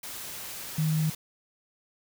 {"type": "tone in noise", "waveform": "sine", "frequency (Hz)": 156.3, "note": "D#3", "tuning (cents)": 8, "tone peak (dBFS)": -23, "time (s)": [0.78, 1.1], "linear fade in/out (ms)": 5, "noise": "white", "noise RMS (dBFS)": -39, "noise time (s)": [0.03, 1.15], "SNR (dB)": 13, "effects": []}